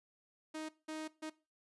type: tone bursts at uneven times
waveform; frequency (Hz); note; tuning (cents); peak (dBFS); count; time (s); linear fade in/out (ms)
sawtooth; 312.5; D#4; +8; -37; 3; 0.54-0.69 / 0.88-1.08 / 1.22-1.3; 10
effects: noise-tail reverb RT60 0.3 s tail -19 dB re dry + resampled to 24000 Hz